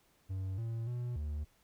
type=tone with pitch steps; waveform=triangle; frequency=95 / 114.5 / 121.8 / 74.5 Hz; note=F#2 / A#2 / B2 / D2; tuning=+46 / -31 / -24 / +25 cents; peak=-33 dBFS; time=0.29-1.45 s; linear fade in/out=20 ms; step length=290 ms; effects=pink hiss -70 dBFS RMS until 1.63 s